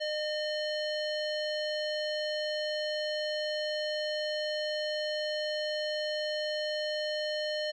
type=tone with low-pass filter; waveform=square; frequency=608 Hz; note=D#5; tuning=40 cents flat; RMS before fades=-33 dBFS; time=0-7.72 s; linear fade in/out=20 ms; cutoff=4000 Hz; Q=4; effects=none